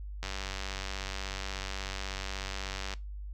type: click train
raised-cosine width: 0.2 ms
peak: -19 dBFS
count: 262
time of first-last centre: 0.23-2.937 s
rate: 96.4 Hz
effects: noise-tail reverb RT60 0.2 s tail -18 dB re dry + added 50 Hz sine -38 dBFS peak until 3.33 s